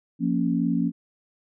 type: chord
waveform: sine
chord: Bb minor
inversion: second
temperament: equal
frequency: 174.61 / 233.1 / 277.2 Hz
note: F3 / Bb3 / Db4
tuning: 0 / 0 / 0 cents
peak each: -25 dBFS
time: 0.19-0.92 s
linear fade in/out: 50 ms
effects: none